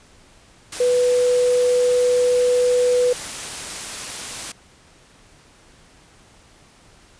sine tone in noise, 493.9 Hz, B4, in tune, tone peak -14 dBFS, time 0.8-3.13 s, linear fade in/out 5 ms, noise white, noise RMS -30 dBFS, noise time 0.72-4.52 s, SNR +13 dB, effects pink hiss -51 dBFS RMS until 7.19 s + resampled to 22050 Hz

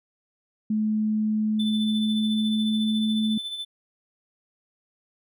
sine tone with pitch glide, 215.1 to 217.7 Hz, A3 to A3, -39 to -18 cents, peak -21 dBFS, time 0.7-3.38 s, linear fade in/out 5 ms, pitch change +21 cents, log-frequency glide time 1.45-3.1 s
triangle tone with tremolo, 3520 Hz, A7, in tune, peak -27 dBFS, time 1.59-3.65 s, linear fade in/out 10 ms, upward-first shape sine, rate 14 Hz, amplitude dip 50%
effects none

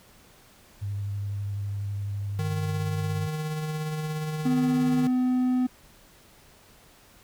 sine tone with vibrato, 100.8 Hz, G2, 49 cents sharp, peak -28 dBFS, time 0.81-3.28 s, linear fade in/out 20 ms, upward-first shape triangle, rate 12 Hz, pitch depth 19 cents each way
square tone with tremolo, 154.6 Hz, D#3, 11 cents flat, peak -28 dBFS, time 2.39-5.07 s, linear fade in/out 0 ms, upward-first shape sine, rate 17 Hz, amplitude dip 30%
triangle tone, 252.6 Hz, B3, 39 cents sharp, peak -19 dBFS, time 4.45-5.67 s, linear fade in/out 10 ms
effects pink hiss -55 dBFS RMS until 7.23 s

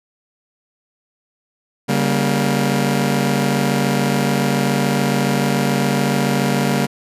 sawtooth chord, G diminished, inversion second, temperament just, 141.12 / 196 / 235.2 Hz, Db3 / G3 / Bb3, +31 / 0 / +16 cents, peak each -16 dBFS, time 1.88-6.87 s, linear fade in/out 20 ms, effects resampled to 32000 Hz

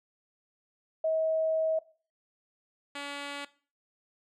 sine / 5% pulse tone pair in turn, 639 / 284.6 Hz, D#5 / C#4, +46 / +46 cents, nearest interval octave + major second, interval 1400 cents, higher first, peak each -25 / -25 dBFS, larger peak neither, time 1.04-1.79 / 2.95-3.45 s, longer first, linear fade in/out 5 ms, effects noise-tail reverb RT60 0.4 s tail -19 dB re dry + low-pass 7000 Hz 12 dB/octave

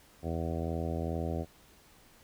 harmonic tone, 82.41 Hz, E2, in tune, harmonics 1 / 2 / 3 / 4 / 5 / 6 / 7 / 8 / 9, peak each -35 / -38 / -40 / -41 / -42 / -43 / -43 / -44 / -45 dBFS, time 0.22-1.46 s, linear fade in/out 50 ms, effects pink hiss -60 dBFS RMS until 2.23 s

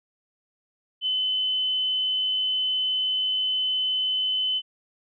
sine tone, 3033 Hz, F#7, 42 cents sharp, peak -22 dBFS, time 1.01-4.62 s, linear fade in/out 50 ms, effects none

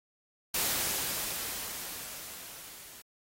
white noise with level ramp, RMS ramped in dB -29 to -50 dBFS, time 0.54-3.02 s, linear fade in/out 5 ms, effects AAC 48 kbps

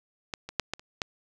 clicks, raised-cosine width 0.2 ms, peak -15 / -21 / -7 / -13 / -30 / -11 dBFS, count 6, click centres 0.338 / 0.49 / 0.597 / 0.736 / 0.795 / 1.018 s, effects none

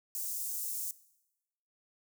white high-pass noise, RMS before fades -37 dBFS, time 0.15-0.91 s, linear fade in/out 0 ms, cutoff 6600 Hz, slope 24 dB/octave, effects noise-tail reverb RT60 0.9 s tail -19 dB re dry

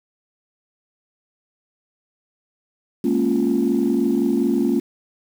sine chord, Bb minor seventh, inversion third, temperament equal, 207.7 / 233.1 / 277.2 / 349.2 Hz, Ab3 / Bb3 / Db4 / F4, 0 / 0 / 0 / 0 cents, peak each -24 / -20 / -20 / -21 dBFS, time 3.04-4.8 s, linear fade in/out 5 ms, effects tanh soft clip ceiling -9 dBFS + 7-bit

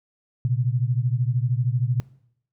sine beating tone pair, 119.1 / 132.1 Hz, A#2 / C3, +38 / +17 cents, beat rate 13 Hz, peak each -22 / -23 dBFS, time 0.45-2 s, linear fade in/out 0 ms, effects noise-tail reverb RT60 0.7 s tail -21 dB re dry

